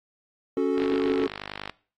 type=chord; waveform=triangle; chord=F# minor; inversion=second; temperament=equal with one note detuned; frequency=277.2 / 370 / 438 Hz; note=C#4 / F#4 / A4; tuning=0 / 0 / -8 cents; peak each=-24 dBFS; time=0.57-1.27 s; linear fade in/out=2 ms
type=click train; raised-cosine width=0.3 ms; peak=-18 dBFS; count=47; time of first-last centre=0.78-1.696 s; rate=50.2 Hz
effects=noise-tail reverb RT60 0.4 s tail -21 dB re dry + AAC 32 kbps